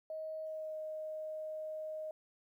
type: tone with pitch glide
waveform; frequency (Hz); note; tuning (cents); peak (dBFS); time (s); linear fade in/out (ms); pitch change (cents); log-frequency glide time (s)
sine; 630 to 623.1; D#5 to D#5; +21 to +2; -39; 0.1-2.11; 2; -19; 0.45-0.76
effects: 12-bit